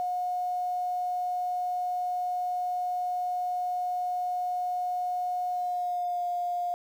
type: tone with pitch glide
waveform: sine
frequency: 722 to 708 Hz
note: F#5 to F5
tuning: -43 to +23 cents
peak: -27 dBFS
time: 0-6.74 s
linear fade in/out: 0 ms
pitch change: -34 cents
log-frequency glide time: 5.49-6.24 s
effects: 9-bit